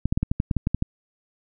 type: clicks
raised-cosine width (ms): 5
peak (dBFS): -9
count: 11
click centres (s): 0.056 / 0.125 / 0.175 / 0.23 / 0.315 / 0.401 / 0.512 / 0.567 / 0.671 / 0.746 / 0.824
effects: none